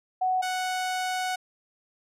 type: tone pair in turn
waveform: sine / sawtooth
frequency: 743 / 739.8 Hz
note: F#5 / F#5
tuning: +7 / 0 cents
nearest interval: unison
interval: 7 cents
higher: first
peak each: -22 / -23 dBFS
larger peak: first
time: 0.21-0.42 / 0.42-1.36 s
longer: second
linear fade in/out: 10 ms
effects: low-pass 11000 Hz 12 dB/octave